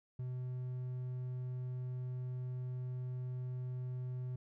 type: tone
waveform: triangle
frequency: 126.3 Hz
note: B2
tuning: 39 cents sharp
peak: -36 dBFS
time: 0.19-4.36 s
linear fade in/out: 5 ms
effects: none